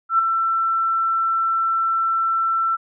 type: tone with ADSR envelope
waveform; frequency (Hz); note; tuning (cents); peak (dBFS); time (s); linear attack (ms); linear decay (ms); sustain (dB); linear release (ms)
sine; 1340; E6; +28; -11; 0.09-2.77; 100; 6; -6; 26
effects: none